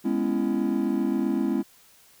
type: chord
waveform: triangle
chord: C# minor seventh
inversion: second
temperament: just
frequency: 207.9 / 249.5 / 277.2 / 332.6 Hz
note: G#3 / B3 / C#4 / E4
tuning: +2 / +18 / 0 / +16 cents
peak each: -26 dBFS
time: 0.04-1.63 s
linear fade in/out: 20 ms
effects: white hiss -56 dBFS RMS until 2.2 s